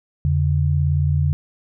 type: tone pair together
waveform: sine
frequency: 84.86 / 143.1 Hz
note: F2 / D3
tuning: -49 / -45 cents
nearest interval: major sixth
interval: 904 cents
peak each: -18 dBFS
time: 0.25-1.33 s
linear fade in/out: 0 ms
effects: none